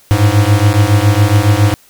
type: beating tone pair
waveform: square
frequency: 100 / 107.2 Hz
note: G2 / A2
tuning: +35 / -45 cents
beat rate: 7.2 Hz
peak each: -11 dBFS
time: 0.11-1.74 s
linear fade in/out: 0 ms
effects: white hiss -47 dBFS RMS until 1.89 s

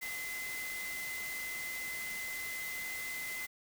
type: tone in noise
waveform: sine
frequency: 2044 Hz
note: C7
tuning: 41 cents flat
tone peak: -39 dBFS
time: 0.01-3.47 s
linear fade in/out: 20 ms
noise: white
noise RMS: -44 dBFS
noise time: 0.01-3.47 s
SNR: +2 dB
effects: none

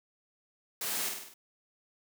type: noise with echo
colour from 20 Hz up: white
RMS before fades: -35 dBFS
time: 0.81-1.09 s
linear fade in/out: 5 ms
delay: 50 ms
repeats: 5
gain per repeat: -4 dB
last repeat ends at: 1.34 s
effects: high-pass 150 Hz 12 dB/octave

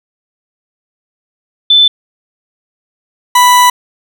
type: tone pair in turn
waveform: sine / 40% pulse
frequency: 3520 / 987.8 Hz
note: A7 / B5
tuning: 0 / 0 cents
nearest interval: octave + minor seventh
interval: 2200 cents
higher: first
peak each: -3 dBFS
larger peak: neither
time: 1.7-1.88 / 3.35-3.7 s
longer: second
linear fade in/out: 5 ms
effects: none

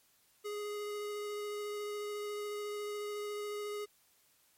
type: tone with vibrato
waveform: square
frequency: 415.3 Hz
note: G#4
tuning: in tune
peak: -38 dBFS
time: 0.44-3.86 s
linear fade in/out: 20 ms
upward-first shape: sine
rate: 14 Hz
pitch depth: 9 cents each way
effects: white hiss -69 dBFS RMS until 4.57 s + MP3 64 kbps

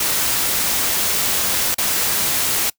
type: noise with dropouts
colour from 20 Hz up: white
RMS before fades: -19 dBFS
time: 0-2.7 s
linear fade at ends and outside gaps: 5 ms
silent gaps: 1.745-1.782 s
effects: noise-tail reverb RT60 0.1 s tail -23 dB re dry

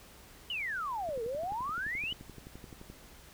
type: exponential two-way sweep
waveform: sine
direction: down then up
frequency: 3051 to 440 to 3051 Hz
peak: -33 dBFS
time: 0.5-2.13 s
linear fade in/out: 2 ms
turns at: 1.23 s
type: click train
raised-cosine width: 3 ms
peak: -34 dBFS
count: 22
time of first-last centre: 1.09-2.9 s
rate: 11.6 Hz
effects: added 60 Hz sine -60 dBFS peak until 3.33 s + pink hiss -55 dBFS RMS until 3.33 s

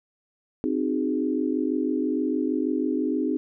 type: chord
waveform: sine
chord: Ab dominant seventh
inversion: first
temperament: equal with one note detuned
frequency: 261.6 / 307.9 / 370 / 415.3 Hz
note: C4 / Eb4 / Gb4 / Ab4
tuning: 0 / -18 / 0 / 0 cents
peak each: -26 / -26 / -32 / -31 dBFS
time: 0.64-3.37 s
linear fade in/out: 0 ms
effects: none

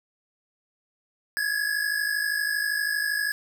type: tone pair together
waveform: square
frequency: 1659.4 / 1712 Hz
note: G#6 / A6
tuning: -2 / -48 cents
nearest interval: minor second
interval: 54 cents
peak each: -27 / -29 dBFS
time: 1.37-3.32 s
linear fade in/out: 0 ms
effects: none

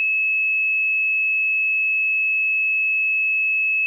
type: tone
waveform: sine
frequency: 2590 Hz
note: E7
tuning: 31 cents flat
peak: -17 dBFS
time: 0-3.86 s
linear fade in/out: 0 ms
effects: 9-bit

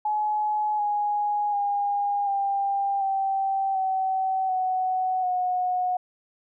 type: tone with pitch steps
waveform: sine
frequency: 847 / 829.1 / 811.6 / 794.4 / 777.6 / 761.2 / 745.1 / 729.3 Hz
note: G#5 / G#5 / G#5 / G5 / G5 / F#5 / F#5 / F#5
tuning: +34 / -3 / -40 / +23 / -14 / +49 / +12 / -25 cents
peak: -22 dBFS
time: 0.05-5.97 s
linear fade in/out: 5 ms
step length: 740 ms
effects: none

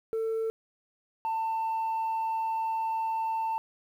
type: tone pair in turn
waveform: sine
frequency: 447.1 / 894.2 Hz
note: A4 / A5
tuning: +28 / +28 cents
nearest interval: octave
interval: 1200 cents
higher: second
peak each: -25 dBFS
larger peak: neither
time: 0.13-0.5 / 1.25-3.58 s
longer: second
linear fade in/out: 0 ms
effects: tanh soft clip ceiling -26 dBFS + 10-bit

